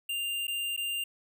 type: tone with dropouts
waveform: square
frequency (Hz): 2794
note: F7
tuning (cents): 0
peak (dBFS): -31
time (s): 0.09-1.04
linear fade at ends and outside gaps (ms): 5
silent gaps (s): 0.47-0.479 / 0.765-0.775
effects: none